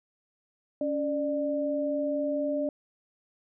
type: tone pair together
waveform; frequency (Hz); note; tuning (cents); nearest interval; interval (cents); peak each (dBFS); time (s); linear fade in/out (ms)
sine; 280.8 / 595; C#4 / D5; +22 / +22; octave + minor second; 1300; -30 / -28; 0.81-2.69; 2
effects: none